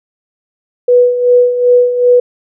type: tone with tremolo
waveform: sine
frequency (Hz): 491.3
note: B4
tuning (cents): -9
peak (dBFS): -3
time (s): 0.88-2.2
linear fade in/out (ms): 5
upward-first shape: sine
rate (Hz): 2.6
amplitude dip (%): 65
effects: none